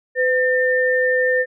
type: tone pair together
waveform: sine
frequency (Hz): 505.9 / 1803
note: B4 / A6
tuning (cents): +42 / +42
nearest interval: octave + minor seventh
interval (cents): 2200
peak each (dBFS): -17 / -18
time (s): 0.15-1.46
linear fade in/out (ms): 50
effects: none